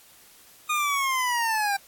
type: linear sweep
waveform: 25% pulse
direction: down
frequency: 1232 to 784 Hz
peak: -19 dBFS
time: 0.69-1.77 s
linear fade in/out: 10 ms
effects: white hiss -53 dBFS RMS until 1.87 s + AAC 64 kbps